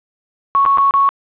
sine tone with dropouts, 1107 Hz, C#6, 3 cents flat, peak -9 dBFS, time 0.55-1.09 s, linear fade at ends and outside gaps 0 ms, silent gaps 0.652-0.661 / 0.774-0.783 / 0.909-0.939 s, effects resampled to 8000 Hz + 7-bit

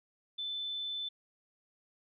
sine tone, 3520 Hz, A7, in tune, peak -35 dBFS, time 0.38-1.09 s, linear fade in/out 10 ms, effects none

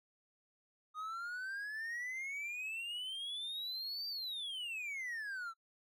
triangle exponential two-way sweep, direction up then down, 1233 to 4699 to 1311 Hz, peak -38 dBFS, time 0.94-5.54 s, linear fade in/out 50 ms, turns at 4.08 s, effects noise-tail reverb RT60 0.1 s tail -21 dB re dry

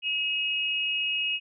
sine tone pair together, 2559 / 2875 Hz, D#7 / F7, +48 / +50 cents, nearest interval major second, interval 202 cents, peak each -28 dBFS, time 0.02-1.4 s, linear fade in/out 50 ms, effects none

